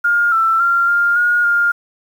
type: tone with pitch steps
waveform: sine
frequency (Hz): 1414 / 1334 / 1384 / 1402 / 1435 / 1408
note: F6 / E6 / F6 / F6 / F6 / F6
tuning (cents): +21 / +20 / -16 / +6 / +47 / +14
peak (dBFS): -11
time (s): 0.04-1.72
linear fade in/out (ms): 10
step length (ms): 280
effects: 7-bit